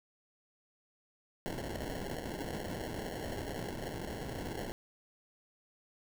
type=noise with sample-and-hold; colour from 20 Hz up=violet; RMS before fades=-40 dBFS; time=1.46-4.72 s; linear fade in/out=0 ms; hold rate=1225 Hz; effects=none